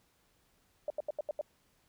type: tone bursts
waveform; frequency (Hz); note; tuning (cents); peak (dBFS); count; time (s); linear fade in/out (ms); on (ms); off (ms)
sine; 599; D5; +34; -31; 6; 0.88-1.412; 2; 22; 80
effects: pink hiss -71 dBFS RMS until 1.88 s